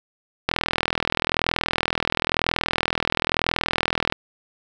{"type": "click train", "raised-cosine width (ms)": 0.3, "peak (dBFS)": -3, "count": 150, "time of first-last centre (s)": [0.49, 4.124], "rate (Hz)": 41, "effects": []}